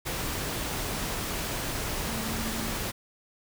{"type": "tone in noise", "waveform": "sine", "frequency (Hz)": 223.9, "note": "A3", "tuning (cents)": 30, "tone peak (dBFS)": -35, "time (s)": [2.06, 2.74], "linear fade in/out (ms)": 20, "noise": "pink", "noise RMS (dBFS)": -32, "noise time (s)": [0.05, 2.92], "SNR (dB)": -6, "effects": []}